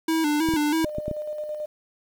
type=tone with vibrato; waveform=square; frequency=309.6 Hz; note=D#4; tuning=9 cents flat; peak=-21 dBFS; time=0.08-0.85 s; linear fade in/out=5 ms; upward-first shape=square; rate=3.1 Hz; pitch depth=73 cents each way
type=clicks; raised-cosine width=3 ms; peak=-17 dBFS; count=6; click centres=0.488 / 0.538 / 0.844 / 0.984 / 1.081 / 1.113 s
type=tone with tremolo; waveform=sine; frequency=604 Hz; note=D5; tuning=48 cents sharp; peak=-27 dBFS; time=0.84-1.66 s; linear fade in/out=10 ms; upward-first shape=square; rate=9.2 Hz; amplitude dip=35%
effects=9-bit